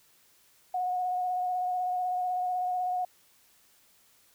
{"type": "tone with vibrato", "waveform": "sine", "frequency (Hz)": 728, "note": "F#5", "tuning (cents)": -28, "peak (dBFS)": -27, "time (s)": [0.74, 3.05], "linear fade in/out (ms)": 5, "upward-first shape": "square", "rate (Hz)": 16, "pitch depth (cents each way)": 14, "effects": ["white hiss -63 dBFS RMS until 4.34 s"]}